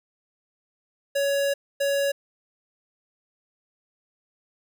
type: tone bursts at uneven times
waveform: square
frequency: 560 Hz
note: C#5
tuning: 18 cents sharp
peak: -22 dBFS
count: 2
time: 1.15-1.54 / 1.8-2.12 s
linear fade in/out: 10 ms
effects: none